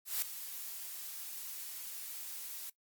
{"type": "noise with ADSR envelope", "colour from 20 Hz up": "blue", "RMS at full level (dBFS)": -32, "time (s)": [0.05, 2.7], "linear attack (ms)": 170, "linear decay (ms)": 4, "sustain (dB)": -12, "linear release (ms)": 6, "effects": ["noise-tail reverb RT60 0.1 s tail -19 dB re dry", "Opus 48 kbps"]}